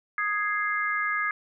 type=chord; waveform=sine; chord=Ab major; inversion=second; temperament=equal; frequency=1244.5 / 1661.2 / 2093 Hz; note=Eb6 / Ab6 / C7; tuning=0 / 0 / 0 cents; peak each=-29 / -28 / -30 dBFS; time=0.18-1.31 s; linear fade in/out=2 ms; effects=none